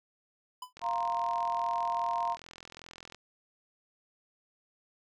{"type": "tone with exponential decay", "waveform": "square", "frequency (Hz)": 1002, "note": "B5", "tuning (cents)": 25, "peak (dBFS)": -36, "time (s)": [0.62, 0.73], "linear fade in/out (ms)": 5, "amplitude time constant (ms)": 22}
{"type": "click train", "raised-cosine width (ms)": 0.2, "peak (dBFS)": -29, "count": 102, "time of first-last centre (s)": [0.77, 3.146], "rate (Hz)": 42.5}
{"type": "chord", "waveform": "sine", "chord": "F suspended fourth", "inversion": "none", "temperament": "just", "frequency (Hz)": [698.5, 931.3, 1047.7], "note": ["F5", "Bb5", "C6"], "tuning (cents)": [0, -2, 2], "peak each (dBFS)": [-34, -31, -35], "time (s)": [0.81, 2.37], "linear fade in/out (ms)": 50}
{"effects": []}